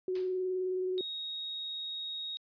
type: tone with vibrato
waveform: sine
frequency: 370 Hz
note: F#4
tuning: in tune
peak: -30 dBFS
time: 0.08-1.01 s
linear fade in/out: 2 ms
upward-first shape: sine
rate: 19 Hz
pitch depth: 19 cents each way
type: noise with exponential decay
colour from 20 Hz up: white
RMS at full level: -44 dBFS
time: 0.15-0.44 s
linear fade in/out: 5 ms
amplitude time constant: 62 ms
type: tone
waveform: sine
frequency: 3761 Hz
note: A#7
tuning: 15 cents sharp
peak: -36 dBFS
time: 0.98-2.37 s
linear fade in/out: 0 ms
effects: resampled to 11025 Hz